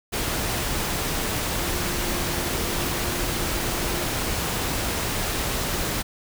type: tone in noise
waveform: sine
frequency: 349.2 Hz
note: F4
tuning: in tune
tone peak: -35 dBFS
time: 1.55-4.11 s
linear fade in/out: 20 ms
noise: pink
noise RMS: -26 dBFS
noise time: 0.12-6.03 s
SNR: -12 dB
effects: none